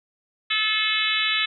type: harmonic tone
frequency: 432.8 Hz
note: A4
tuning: 29 cents flat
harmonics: 3 / 4 / 5 / 6 / 7 / 8 / 9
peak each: -31 / -29 / -27 / -27 / -28 / -27 / -28 dBFS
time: 0.5-1.46 s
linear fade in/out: 10 ms
effects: none